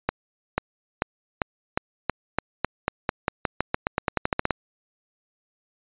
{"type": "accelerating click train", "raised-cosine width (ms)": 0.5, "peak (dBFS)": -6, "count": 23, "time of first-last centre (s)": [0.09, 4.507], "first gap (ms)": 490, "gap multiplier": 0.9, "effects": ["resampled to 8000 Hz"]}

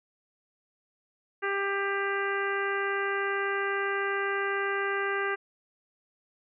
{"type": "harmonic tone", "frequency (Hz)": 396.4, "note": "G4", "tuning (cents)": 19, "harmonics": [1, 2, 3, 4, 5, 6, 7], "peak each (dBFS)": [-31, -38, -34, -32, -35, -43, -43], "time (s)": [1.42, 5.36], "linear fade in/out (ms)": 20, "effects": []}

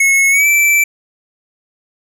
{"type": "tone with pitch glide", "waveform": "square", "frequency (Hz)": [2185, 2328], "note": ["C#7", "D7"], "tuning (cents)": [-26, -16], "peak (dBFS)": -9, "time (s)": [0, 0.84], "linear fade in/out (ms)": 5, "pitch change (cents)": 110, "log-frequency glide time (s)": [0.3, 0.47], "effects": []}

